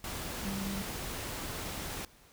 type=tone in noise; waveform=sine; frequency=196 Hz; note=G3; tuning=in tune; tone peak=-35 dBFS; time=0.45-0.82 s; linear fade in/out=2 ms; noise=pink; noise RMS=-39 dBFS; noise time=0.04-2.05 s; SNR=+1 dB; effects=pink hiss -60 dBFS RMS until 2.32 s